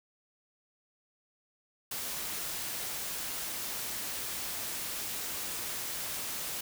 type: noise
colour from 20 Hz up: white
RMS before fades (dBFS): -37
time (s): 1.91-6.61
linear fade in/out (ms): 5
effects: none